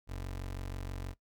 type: tone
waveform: 25% pulse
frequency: 46.25 Hz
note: F#1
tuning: in tune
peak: -34 dBFS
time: 0.07-1.15 s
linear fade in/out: 50 ms
effects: noise-tail reverb RT60 0.1 s tail -17 dB re dry